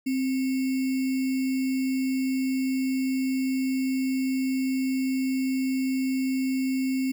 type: tone with sample-and-hold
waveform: sine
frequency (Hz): 262.5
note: C4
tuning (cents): +6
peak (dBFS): -23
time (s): 0.06-7.12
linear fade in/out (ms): 10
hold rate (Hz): 2450
effects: none